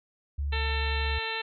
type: tone with pitch glide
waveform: sine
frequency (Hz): 71.2 to 70.71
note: C#2 to C#2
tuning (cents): +47 to +35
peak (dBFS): -27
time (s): 0.38-1.19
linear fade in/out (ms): 10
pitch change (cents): -12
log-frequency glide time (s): 0.54-0.65
type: harmonic tone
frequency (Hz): 447.2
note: A4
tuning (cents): +28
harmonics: 1 / 2 / 3 / 4 / 5 / 6 / 7 / 8 / 9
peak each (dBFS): -39 / -37 / -42 / -36 / -40 / -36 / -42 / -41 / -39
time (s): 0.52-1.42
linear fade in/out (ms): 10
effects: none